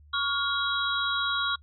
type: tone cluster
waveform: sine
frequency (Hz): 1121 / 1412 / 3325 / 3840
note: C#6 / F6 / G#7 / B7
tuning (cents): +19 / +19 / +1 / -49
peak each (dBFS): -30 / -29 / -33 / -31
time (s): 0.13-1.56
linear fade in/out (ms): 10
effects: noise-tail reverb RT60 0.1 s tail -26 dB re dry + added 74 Hz sine -51 dBFS peak until 1.62 s